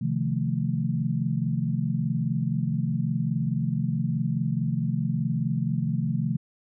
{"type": "chord", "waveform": "sine", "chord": "F dominant seventh", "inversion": "second", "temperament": "equal", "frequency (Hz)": [130.81, 155.56, 174.61, 220], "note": ["C3", "Eb3", "F3", "A3"], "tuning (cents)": [0, 0, 0, 0], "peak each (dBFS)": [-28, -28, -30, -30], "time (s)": [0.01, 6.37], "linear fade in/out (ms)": 10, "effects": []}